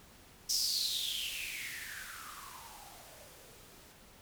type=noise with band-pass filter sweep; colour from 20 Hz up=violet; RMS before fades=-40 dBFS; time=0.49-3.93 s; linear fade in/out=10 ms; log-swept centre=5500 to 320 Hz; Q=8.1; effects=pink hiss -58 dBFS RMS until 4.21 s